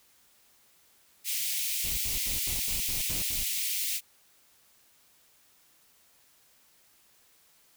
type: high-pass noise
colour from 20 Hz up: white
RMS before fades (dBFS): -31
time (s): 1.24-4.01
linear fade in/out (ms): 50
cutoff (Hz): 2100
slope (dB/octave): 48
type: noise bursts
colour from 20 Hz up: brown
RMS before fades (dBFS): -39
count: 8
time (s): 1.84-3.433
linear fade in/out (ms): 2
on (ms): 130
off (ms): 79
effects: white hiss -63 dBFS RMS until 7.76 s